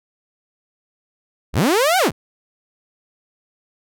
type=linear two-way sweep; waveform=sawtooth; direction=up then down; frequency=35 to 784 to 35 Hz; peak=-10 dBFS; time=1.53-2.12 s; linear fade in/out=50 ms; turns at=1.98 s; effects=none